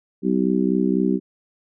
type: harmonic tone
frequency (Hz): 64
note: C2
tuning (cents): -38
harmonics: 3 / 4 / 5 / 6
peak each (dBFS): -21 / -22 / -23 / -24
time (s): 0.22-1.2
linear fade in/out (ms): 50
effects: none